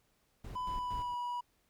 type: noise with tremolo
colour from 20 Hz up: brown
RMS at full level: -43 dBFS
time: 0.44-1.14 s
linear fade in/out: 5 ms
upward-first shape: square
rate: 4.3 Hz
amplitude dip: 80%
type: tone with pitch glide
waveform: triangle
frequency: 1001 to 973.1 Hz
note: B5 to B5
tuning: +23 to -26 cents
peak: -33 dBFS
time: 0.55-1.41 s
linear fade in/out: 10 ms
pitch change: -49 cents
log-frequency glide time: 0.66-1.17 s
effects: pink hiss -74 dBFS RMS until 1.69 s